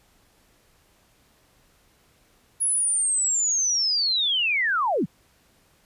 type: linear sweep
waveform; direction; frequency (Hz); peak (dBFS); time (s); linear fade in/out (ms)
sine; down; 10548 to 118.5; -20; 2.6-5.06; 20
effects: pink hiss -61 dBFS RMS until 5.85 s + resampled to 32000 Hz